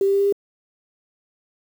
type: tone with pitch steps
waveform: sine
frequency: 392 / 394.5 / 397 / 399.5 / 402.1 Hz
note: G4 / G4 / G4 / G4 / G4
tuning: 0 / +11 / +22 / +33 / +44 cents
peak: -15 dBFS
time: 0.01-0.325 s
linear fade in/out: 2 ms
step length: 63 ms
effects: 7-bit